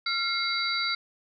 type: tone cluster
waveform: sine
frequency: 1378 / 2144 / 3931 / 4634 Hz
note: F6 / C7 / B7 / D8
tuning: -24 / +42 / -9 / -24 cents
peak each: -31 dBFS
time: 0.06-0.95 s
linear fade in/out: 5 ms
effects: none